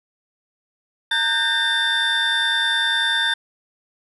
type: tone cluster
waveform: triangle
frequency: 918 / 1505 / 1595 / 1818 / 3569 Hz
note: A#5 / F#6 / G6 / A#6 / A7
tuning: -27 / +29 / +30 / -44 / +24 cents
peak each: -28 / -27 / -21 / -24 / -19 dBFS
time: 1.11-3.34 s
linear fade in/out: 5 ms
effects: resampled to 32000 Hz